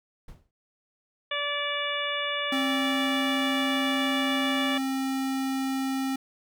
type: noise with exponential decay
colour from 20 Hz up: brown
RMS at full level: -39 dBFS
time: 0.28-0.51 s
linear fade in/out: 5 ms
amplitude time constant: 50 ms
type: harmonic tone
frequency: 579 Hz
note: D5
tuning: 25 cents flat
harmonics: 1 / 2 / 3 / 4 / 5 / 6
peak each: -34 / -34 / -34 / -34 / -34 / -34 dBFS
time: 1.31-4.78 s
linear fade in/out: 5 ms
type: tone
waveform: square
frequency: 266.7 Hz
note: C4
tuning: 33 cents sharp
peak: -27 dBFS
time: 2.52-6.16 s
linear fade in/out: 5 ms
effects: none